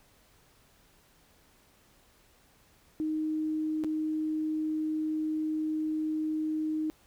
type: tone with dropouts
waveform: sine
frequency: 311.1 Hz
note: D#4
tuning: in tune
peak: -28 dBFS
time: 3-6.9 s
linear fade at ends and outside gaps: 0 ms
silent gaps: 3.838-3.845 s
effects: pink hiss -63 dBFS RMS until 7.06 s